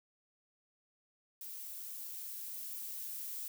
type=noise with level ramp; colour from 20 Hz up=violet; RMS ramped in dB=-46 to -42 dBFS; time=1.41-3.48 s; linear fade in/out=2 ms; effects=none